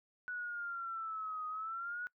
sine exponential two-way sweep, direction down then up, 1480 to 1244.5 to 1475 Hz, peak -38 dBFS, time 0.28-2.07 s, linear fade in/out 0 ms, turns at 1.47 s, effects noise-tail reverb RT60 0.1 s tail -23 dB re dry

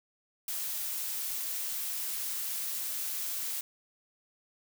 blue noise, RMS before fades -35 dBFS, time 0.48-3.61 s, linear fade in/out 2 ms, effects none

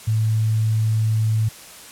sine tone, 110 Hz, A2, in tune, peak -16 dBFS, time 0.07-1.49 s, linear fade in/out 10 ms, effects white hiss -41 dBFS RMS until 1.91 s + low-pass 12000 Hz 12 dB/octave

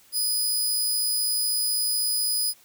15% pulse tone, 4978 Hz, D#8, in tune, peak -16 dBFS, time 0.12-2.54 s, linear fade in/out 50 ms, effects white hiss -56 dBFS RMS until 2.64 s

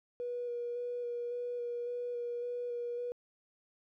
triangle tone with vibrato, 482.7 Hz, B4, 40 cents flat, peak -31 dBFS, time 0.2-3.12 s, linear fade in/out 0 ms, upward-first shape square, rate 1.8 Hz, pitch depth 13 cents each way, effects tanh soft clip ceiling -33 dBFS

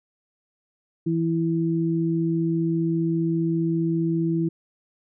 sine tone pair together, 165 / 330 Hz, E3 / E4, +2 / +2 cents, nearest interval octave, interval 1200 cents, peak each -23 dBFS, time 1.06-4.49 s, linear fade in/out 10 ms, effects none

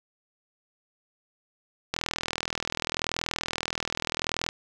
click train, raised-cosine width 0.2 ms, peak -10 dBFS, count 105, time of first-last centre 1.94-4.489 s, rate 40.8 Hz, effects none

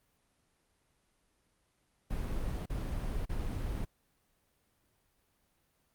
brown noise bursts, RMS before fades -35 dBFS, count 3, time 2.1-3.852 s, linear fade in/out 10 ms, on 560 ms, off 36 ms, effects pink hiss -74 dBFS RMS until 5.94 s + Opus 32 kbps

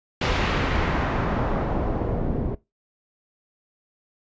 pink noise with low-pass filter sweep, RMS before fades -24 dBFS, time 0.21-2.55 s, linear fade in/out 5 ms, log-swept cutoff 3600 to 390 Hz, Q 0.89, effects noise-tail reverb RT60 0.2 s tail -19 dB re dry + resampled to 16000 Hz

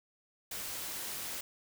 white noise, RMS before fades -40 dBFS, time 0.51-1.41 s, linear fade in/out 5 ms, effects none

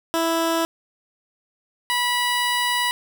15% pulse tone pair in turn, 329.9 / 977.5 Hz, E4 / B5, +1 / -18 cents, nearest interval octave + perfect fifth, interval 1881 cents, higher second, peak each -13 dBFS, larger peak neither, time 0.14-0.65 / 1.9-2.91 s, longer second, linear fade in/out 0 ms, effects none

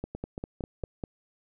two click trains, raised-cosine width 2 ms, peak -22 / -20 dBFS, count 4 / 6, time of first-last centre 0.15-0.836 / 0.04-1.038 s, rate 4.37 / 5.01 Hz, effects none

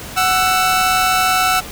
sawtooth tone pair together, 743.7 / 1326 Hz, F#5 / E6, +9 / +10 cents, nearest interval minor seventh, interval 1001 cents, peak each -12 dBFS, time 0.16-1.61 s, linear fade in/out 20 ms, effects pink hiss -31 dBFS RMS until 1.71 s

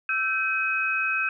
sine tone cluster, 1324 / 1549 / 2535 Hz, E6 / G6 / D#7, +7 / -21 / +32 cents, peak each -31 / -27 / -25 dBFS, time 0.09-1.29 s, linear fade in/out 2 ms, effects none

